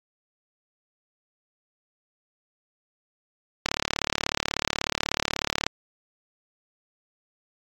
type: click train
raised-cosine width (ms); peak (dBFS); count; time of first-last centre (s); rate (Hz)
0.2; -5; 74; 3.66-5.665; 36.4
effects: AAC 64 kbps